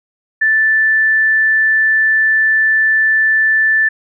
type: tone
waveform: sine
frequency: 1760 Hz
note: A6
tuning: in tune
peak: -9 dBFS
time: 0.41-3.89 s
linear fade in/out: 10 ms
effects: none